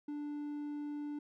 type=tone; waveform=triangle; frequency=293.7 Hz; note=D4; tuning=in tune; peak=-36 dBFS; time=0.08-1.19 s; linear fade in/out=5 ms; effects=none